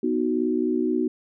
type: chord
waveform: sine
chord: B major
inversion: none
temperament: equal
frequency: 246.9 / 311.1 / 370 Hz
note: B3 / D#4 / F#4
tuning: 0 / 0 / 0 cents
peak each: -25 dBFS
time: 0.03-1.08 s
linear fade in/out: 5 ms
effects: none